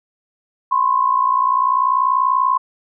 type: tone pair together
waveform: sine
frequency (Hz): 1014 / 1074.3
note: B5 / C6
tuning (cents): +45 / +45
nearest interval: minor second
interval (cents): 100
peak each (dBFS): -16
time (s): 0.71-2.58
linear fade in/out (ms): 10
effects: none